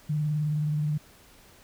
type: tone with vibrato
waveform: sine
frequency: 150.7 Hz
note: D3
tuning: 45 cents sharp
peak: -24 dBFS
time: 0.09-0.98 s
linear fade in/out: 10 ms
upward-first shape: sine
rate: 19 Hz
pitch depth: 38 cents each way
effects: pink hiss -55 dBFS RMS until 1.63 s